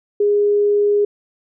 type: tone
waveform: sine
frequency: 411.4 Hz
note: G#4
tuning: 16 cents flat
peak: -12 dBFS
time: 0.2-1.05 s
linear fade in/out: 5 ms
effects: none